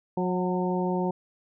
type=harmonic tone with a mistuned harmonic; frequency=181.2 Hz; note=F#3; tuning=36 cents flat; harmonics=1 / 2 / 3 / 4 / 5; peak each=-27 / -29 / -34 / -35 / -33 dBFS; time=0.17-1.11 s; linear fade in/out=5 ms; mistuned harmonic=4; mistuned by=+32 cents; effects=none